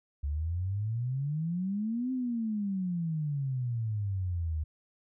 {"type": "exponential two-way sweep", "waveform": "sine", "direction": "up then down", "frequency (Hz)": [69.3, 261.6, 75.7], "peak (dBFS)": -29, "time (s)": [0.23, 4.64], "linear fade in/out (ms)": 10, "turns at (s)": 2.12, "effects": []}